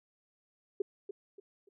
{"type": "tone with echo", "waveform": "sine", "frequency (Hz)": 398.5, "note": "G4", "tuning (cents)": 28, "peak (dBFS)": -27, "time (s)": [0.8, 0.82], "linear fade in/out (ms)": 5, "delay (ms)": 290, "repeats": 3, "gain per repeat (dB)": -10, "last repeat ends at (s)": 1.69, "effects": []}